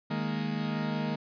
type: chord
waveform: 40% pulse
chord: D# suspended fourth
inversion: none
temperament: equal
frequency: 155.56 / 207.7 / 233.1 Hz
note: D#3 / G#3 / A#3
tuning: 0 / 0 / 0 cents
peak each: -33 dBFS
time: 0.1-1.16 s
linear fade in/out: 10 ms
effects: resampled to 11025 Hz